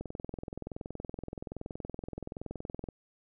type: click train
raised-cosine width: 2 ms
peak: -25 dBFS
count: 62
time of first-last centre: 0.01-2.887 s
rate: 21.2 Hz
effects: none